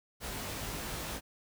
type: noise with comb filter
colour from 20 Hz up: pink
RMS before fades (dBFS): -39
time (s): 0.2-1.21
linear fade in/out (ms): 50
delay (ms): 19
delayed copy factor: +0.7
effects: none